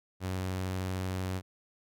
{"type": "tone with vibrato", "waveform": "sawtooth", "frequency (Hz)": 93, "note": "F#2", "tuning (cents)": 9, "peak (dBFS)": -28, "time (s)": [0.2, 1.42], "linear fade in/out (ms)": 50, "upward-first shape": "sine", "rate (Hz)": 20, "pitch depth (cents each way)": 39, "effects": []}